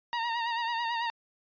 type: tone with vibrato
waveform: sawtooth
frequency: 932.3 Hz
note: A#5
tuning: in tune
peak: -25 dBFS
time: 0.13-1.1 s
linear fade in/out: 0 ms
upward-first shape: sine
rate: 9.1 Hz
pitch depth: 49 cents each way
effects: resampled to 11025 Hz